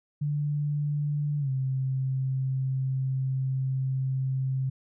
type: tone with pitch glide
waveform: sine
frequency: 146.83 to 132.33 Hz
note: D3 to C3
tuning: 0 to +20 cents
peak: -25 dBFS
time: 0.21-4.7 s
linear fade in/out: 10 ms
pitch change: -180 cents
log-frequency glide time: 1.39-1.5 s
effects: none